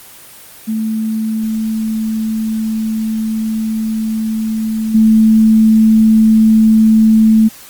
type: tone with level steps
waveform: sine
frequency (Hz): 220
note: A3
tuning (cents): 0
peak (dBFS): -14 / -5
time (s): 0.67-7.49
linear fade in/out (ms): 20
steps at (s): 4.94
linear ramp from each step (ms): 10
effects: white hiss -37 dBFS RMS until 7.69 s + Opus 24 kbps